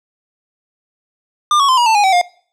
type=tone with pitch steps; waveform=square; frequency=1200 / 1113.2 / 1032.7 / 958 / 888.7 / 824.4 / 764.7 / 709.4 Hz; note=D6 / C#6 / C6 / A#5 / A5 / G#5 / G5 / F5; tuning=+37 / +7 / -23 / +47 / +17 / -13 / -43 / +27 cents; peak=-10 dBFS; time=1.51-2.214 s; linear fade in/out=2 ms; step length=88 ms; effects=noise-tail reverb RT60 0.5 s tail -22 dB re dry + low-pass 7000 Hz 12 dB/octave